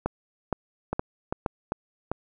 two click trains, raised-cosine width 1 ms, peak -11 / -13 dBFS, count 4 / 4, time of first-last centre 0.06-1.462 / 0.93-2.116 s, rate 2.14 / 2.53 Hz, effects none

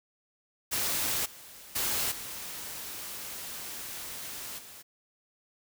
white noise with level steps, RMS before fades -30 / -49 / -30 / -40 / -48 dBFS, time 0.71-4.83 s, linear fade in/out 20 ms, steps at 1.25 / 1.75 / 2.11 / 4.58 s, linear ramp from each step 10 ms, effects none

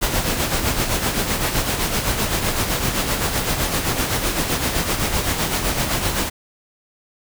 pink noise with tremolo, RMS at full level -19 dBFS, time 0.01-6.3 s, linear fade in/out 20 ms, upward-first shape sine, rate 7.8 Hz, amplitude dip 50%, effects none

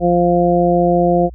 harmonic tone, 174.7 Hz, F3, 1 cent sharp, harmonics 1 / 2 / 3 / 4, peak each -16 / -16 / -16 / -16 dBFS, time 0-1.3 s, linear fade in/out 50 ms, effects added 60 Hz sine -31 dBFS peak until 1.34 s

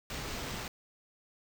pink noise with sample-and-hold, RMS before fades -39 dBFS, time 0.1-0.68 s, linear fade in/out 2 ms, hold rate 11025 Hz, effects none

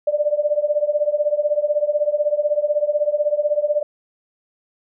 sine tone with tremolo, 593 Hz, D5, 17 cents sharp, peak -12 dBFS, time 0.07-3.83 s, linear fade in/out 5 ms, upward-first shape triangle, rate 16 Hz, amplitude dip 95%, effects none

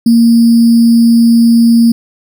sine tone with sample-and-hold, 232.1 Hz, A#3, 7 cents flat, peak -3 dBFS, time 0.06-1.92 s, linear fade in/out 5 ms, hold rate 4900 Hz, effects none

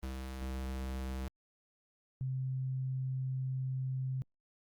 square / sine tone pair in turn, 65.41 / 130.82 Hz, C2 / C3, 0 / 0 cents, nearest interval octave, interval 1200 cents, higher second, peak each -37 / -33 dBFS, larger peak second, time 0.03-1.28 / 2.21-4.22 s, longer second, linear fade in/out 0 ms, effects Opus 24 kbps

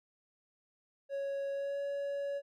triangle tone with pitch glide, 554.4 to 563.1 Hz, C#5 to C#5, 0 to +27 cents, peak -32 dBFS, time 1.09-2.42 s, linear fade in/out 50 ms, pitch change +27 cents, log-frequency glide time 1.52-1.8 s, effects none

